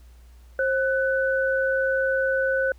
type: tone pair together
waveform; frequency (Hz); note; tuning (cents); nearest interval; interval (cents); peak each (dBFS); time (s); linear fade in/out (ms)
sine; 532 / 1496.5; C5 / F#6; +29 / +19; octave + tritone; 1790; -22 / -24; 0.59-2.72; 2
effects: added 60 Hz sine -46 dBFS peak until 2.78 s + pink hiss -61 dBFS RMS until 2.78 s